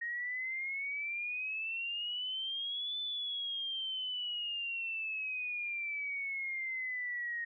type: exponential two-way sweep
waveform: sine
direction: up then down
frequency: 1864.7 to 3520 to 1864.7 Hz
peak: -35 dBFS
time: 0.01-7.45 s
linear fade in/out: 10 ms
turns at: 2.99 s
effects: none